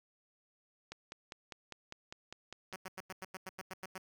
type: click train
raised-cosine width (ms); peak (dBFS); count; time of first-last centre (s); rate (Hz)
0.2; -27; 10; 0.92-2.727; 4.98
type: tone bursts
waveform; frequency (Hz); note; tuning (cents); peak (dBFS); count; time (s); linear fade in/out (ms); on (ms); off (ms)
5% pulse; 187.9; F#3; +27; -31; 11; 2.73-3.981; 5; 31; 91
effects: none